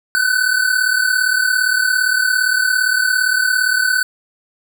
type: tone pair together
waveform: square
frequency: 1490.5 / 1528 Hz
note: F#6 / G6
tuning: +12 / -45 cents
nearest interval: unison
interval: 43 cents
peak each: -17 dBFS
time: 0.15-4.03 s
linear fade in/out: 0 ms
effects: none